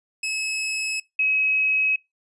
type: tone pair in turn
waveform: sawtooth / sine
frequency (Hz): 2581 / 2554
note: E7 / D#7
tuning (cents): -37 / +45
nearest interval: unison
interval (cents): 18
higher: first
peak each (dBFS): -21 / -18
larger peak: second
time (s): 0.23-1 / 1.19-1.96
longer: neither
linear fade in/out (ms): 5
effects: noise-tail reverb RT60 0.2 s tail -24 dB re dry + resampled to 24000 Hz